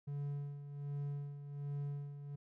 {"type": "tone with tremolo", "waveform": "triangle", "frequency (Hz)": 143.1, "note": "D3", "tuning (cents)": -45, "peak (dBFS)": -35, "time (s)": [0.07, 2.36], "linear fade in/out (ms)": 10, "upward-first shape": "sine", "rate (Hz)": 1.3, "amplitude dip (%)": 65, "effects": []}